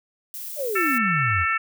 violet noise, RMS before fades -34 dBFS, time 0.34-0.98 s, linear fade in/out 0 ms
sine exponential sweep, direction down, 621 to 77.78 Hz, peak -24 dBFS, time 0.56-1.46 s, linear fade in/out 50 ms
harmonic tone, 445.5 Hz, A4, 22 cents sharp, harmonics 3 / 4 / 5 / 6, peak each -23 / -25 / -27 / -29 dBFS, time 0.75-1.58 s, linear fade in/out 10 ms
effects none

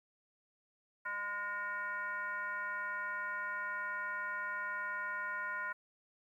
sine tone with frequency modulation, 1435 Hz, F6, 47 cents sharp, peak -36 dBFS, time 1.05-5.73 s, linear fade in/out 10 ms, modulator 413 Hz, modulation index 1.1, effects 12-bit

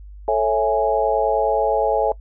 sine chord, A major seventh, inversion none, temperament equal with one note detuned, 440 / 550.2 / 659.3 / 830.6 Hz, A4 / C#5 / E5 / G#5, 0 / -13 / 0 / 0 cents, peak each -21 dBFS, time 0.28-2.12 s, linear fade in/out 2 ms, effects noise-tail reverb RT60 0.1 s tail -22 dB re dry + added 50 Hz sine -36 dBFS peak until 2.2 s

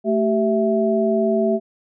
sine tone cluster, 220.9 / 388.1 / 659 Hz, A3 / G4 / E5, +7 / -17 / -1 cents, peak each -20 dBFS, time 0.04-1.6 s, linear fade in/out 50 ms, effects none

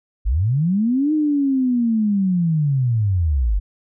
sine linear two-way sweep, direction up then down, 44 to 311.1 to 44 Hz, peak -15 dBFS, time 0.25-3.6 s, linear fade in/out 20 ms, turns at 1.13 s, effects none

